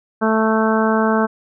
harmonic tone, 220.2 Hz, A3, 2 cents sharp, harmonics 1 / 2 / 3 / 4 / 5 / 6 / 7, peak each -17 / -20 / -22 / -23 / -24 / -25 / -25 dBFS, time 0.21-1.27 s, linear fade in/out 20 ms, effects none

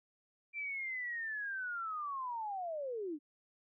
sine linear sweep, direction down, 2364 to 277.7 Hz, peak -37 dBFS, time 0.53-3.19 s, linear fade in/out 50 ms, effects none

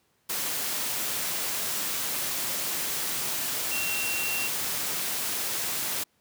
sine tone in noise, 2735 Hz, F7, 37 cents flat, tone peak -30 dBFS, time 3.71-4.48 s, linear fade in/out 10 ms, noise white, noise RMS -30 dBFS, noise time 0.29-6.04 s, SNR -3 dB, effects pink hiss -69 dBFS RMS until 6.2 s + high-pass 100 Hz 12 dB/octave

